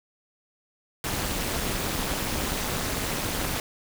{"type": "noise with amplitude modulation", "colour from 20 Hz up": "pink", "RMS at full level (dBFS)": -25, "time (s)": [1.04, 3.6], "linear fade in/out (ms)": 2, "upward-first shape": "sine", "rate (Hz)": 217, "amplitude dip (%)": 85, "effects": []}